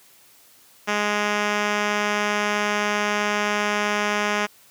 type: tone with low-pass filter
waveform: 5% pulse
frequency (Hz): 207.7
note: G#3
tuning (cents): 0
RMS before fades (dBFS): -23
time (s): 0.87-4.47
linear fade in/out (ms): 20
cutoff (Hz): 5000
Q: 0.84
effects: white hiss -53 dBFS RMS until 4.7 s + high-pass 80 Hz 12 dB/octave